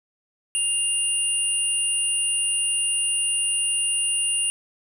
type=tone pair together; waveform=sine; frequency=2801 / 9415 Hz; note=F7 / D9; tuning=+4 / +3 cents; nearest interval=octave + major sixth; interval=2099 cents; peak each=-25 / -22 dBFS; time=0.55-4.5 s; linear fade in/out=0 ms; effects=8-bit